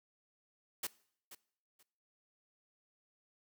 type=noise with echo; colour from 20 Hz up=white; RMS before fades=-38 dBFS; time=0.83-0.87 s; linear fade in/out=5 ms; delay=480 ms; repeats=2; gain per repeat=-14 dB; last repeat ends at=1.83 s; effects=noise-tail reverb RT60 0.6 s tail -21 dB re dry + high-pass 100 Hz 12 dB/octave